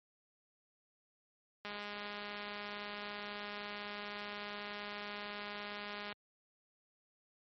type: click train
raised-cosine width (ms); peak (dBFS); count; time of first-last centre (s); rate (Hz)
0.3; -28; 923; 1.65-6.126; 206
effects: high-pass 80 Hz 12 dB/octave + MP3 32 kbps